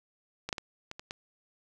clicks, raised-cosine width 0.2 ms, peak -18 / -13 / -19 / -22 / -24 / -20 dBFS, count 6, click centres 0.49 / 0.528 / 0.582 / 0.914 / 0.995 / 1.109 s, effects none

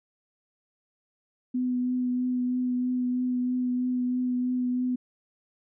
sine tone with vibrato, 250 Hz, B3, 21 cents sharp, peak -24 dBFS, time 1.54-4.96 s, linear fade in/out 10 ms, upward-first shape triangle, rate 3.1 Hz, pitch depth 16 cents each way, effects none

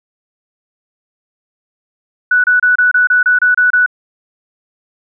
sine tone bursts, 1480 Hz, F#6, in tune, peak -7 dBFS, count 10, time 2.31-3.862 s, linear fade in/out 5 ms, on 130 ms, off 28 ms, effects none

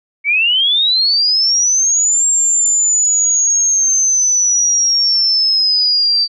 sine linear two-way sweep, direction up then down, 2217 to 7459 to 4630 Hz, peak -10 dBFS, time 0.24-6.28 s, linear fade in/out 50 ms, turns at 2.26 s, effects none

